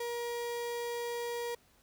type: tone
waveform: 35% pulse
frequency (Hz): 474.8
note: A#4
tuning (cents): +32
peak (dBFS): -33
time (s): 0-1.55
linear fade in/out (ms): 5
effects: pink hiss -66 dBFS RMS until 1.82 s